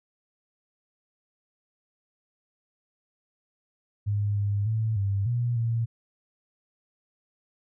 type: tone with pitch steps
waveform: sine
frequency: 102.8 / 101.7 / 110.6 / 99.2 / 120.2 / 115.4 Hz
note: G#2 / G#2 / A2 / G2 / B2 / A#2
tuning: -17 / -36 / +9 / +21 / -46 / -17 cents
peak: -23 dBFS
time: 4.06-5.86 s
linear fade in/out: 20 ms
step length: 300 ms
effects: none